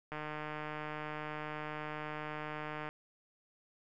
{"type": "click train", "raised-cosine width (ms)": 0.5, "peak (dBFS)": -26, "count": 422, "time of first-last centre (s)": [0.12, 2.89], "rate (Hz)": 152, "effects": []}